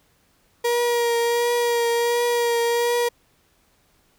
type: tone with vibrato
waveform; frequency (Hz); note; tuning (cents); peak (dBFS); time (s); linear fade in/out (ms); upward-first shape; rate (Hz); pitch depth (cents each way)
35% pulse; 473.8; A#4; +28; -17; 0.64-3.09; 10; triangle; 1.4; 25
effects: pink hiss -62 dBFS RMS until 4.18 s